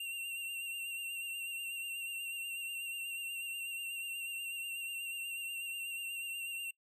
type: tone with vibrato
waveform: square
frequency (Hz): 2756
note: F7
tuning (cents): -24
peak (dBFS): -39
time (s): 0-6.71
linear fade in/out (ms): 5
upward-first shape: sine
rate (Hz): 8.2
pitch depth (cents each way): 31
effects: noise-tail reverb RT60 0.1 s tail -22 dB re dry